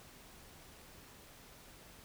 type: silence
effects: pink hiss -57 dBFS RMS until 2.04 s